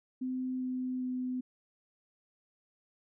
sine tone with pitch steps, 256.5 / 254.9 / 253.3 Hz, C4 / C4 / B3, -34 / -45 / +44 cents, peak -32 dBFS, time 0.21-1.41 s, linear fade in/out 10 ms, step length 400 ms, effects none

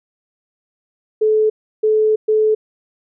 sine tone bursts at uneven times, 432.3 Hz, A4, 31 cents flat, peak -11 dBFS, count 3, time 1.21-1.5 / 1.83-2.16 / 2.28-2.55 s, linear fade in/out 10 ms, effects none

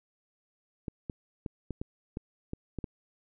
clicks, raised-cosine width 3 ms, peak -22 dBFS, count 9, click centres 0.882 / 1.098 / 1.462 / 1.707 / 1.815 / 2.171 / 2.534 / 2.787 / 2.842 s, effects none

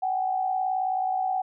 sine tone pair together, 751 / 809.8 Hz, F#5 / G#5, +26 / -44 cents, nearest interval minor second, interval 130 cents, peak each -24 / -32 dBFS, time 0.02-1.42 s, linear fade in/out 10 ms, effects none

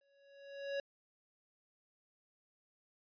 square tone with exponential growth, 558 Hz, C#5, 11 cents sharp, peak -35 dBFS, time 0.01-0.8 s, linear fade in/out 2 ms, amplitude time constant 170 ms, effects resampled to 11025 Hz

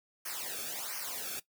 white noise with flanger, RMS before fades -39 dBFS, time 0.25-1.4 s, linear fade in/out 10 ms, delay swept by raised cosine 0.26 to 1.03 ms, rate 1.4 Hz, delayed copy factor -0.9, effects noise-tail reverb RT60 0.1 s tail -17 dB re dry

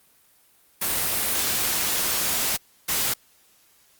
white noise bursts at uneven times, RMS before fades -24 dBFS, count 2, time 0.81-2.57 / 2.88-3.14 s, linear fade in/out 10 ms, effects white hiss -59 dBFS RMS until 3.99 s + Opus 32 kbps

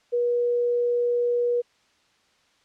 sine tone, 482 Hz, B4, 42 cents flat, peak -20 dBFS, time 0.12-1.62 s, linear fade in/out 20 ms, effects white hiss -63 dBFS RMS until 2.64 s + low-pass 5000 Hz 12 dB/octave

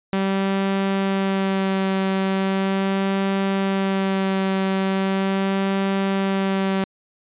sawtooth tone with vibrato, 193.3 Hz, G3, 24 cents flat, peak -15 dBFS, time 0.13-6.84 s, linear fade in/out 0 ms, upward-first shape sine, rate 0.39 Hz, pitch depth 14 cents each way, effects resampled to 8000 Hz

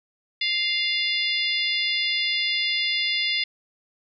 harmonic tone, 698.5 Hz, F5, in tune, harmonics 3 / 4 / 5 / 6 / 7, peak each -26 / -29 / -27 / -32 / -29 dBFS, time 0.41-3.44 s, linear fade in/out 5 ms, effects none

